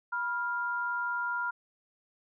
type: tone pair together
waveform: sine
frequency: 975 / 1399.2 Hz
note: B5 / F6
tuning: -23 / +3 cents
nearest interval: tritone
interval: 626 cents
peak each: -34 / -31 dBFS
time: 0.12-1.51 s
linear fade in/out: 10 ms
effects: none